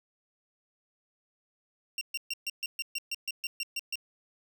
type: tone bursts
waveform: 25% pulse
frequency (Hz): 2760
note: F7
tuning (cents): -21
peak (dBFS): -27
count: 13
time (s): 1.98-3.956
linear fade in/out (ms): 2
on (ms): 32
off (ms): 130
effects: none